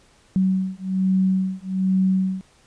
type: beating tone pair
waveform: sine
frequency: 188 / 189.2 Hz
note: F#3 / F#3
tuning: +28 / +39 cents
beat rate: 1.2 Hz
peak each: -21 dBFS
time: 0.36-2.41 s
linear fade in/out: 0 ms
effects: pink hiss -56 dBFS RMS until 2.66 s + resampled to 22050 Hz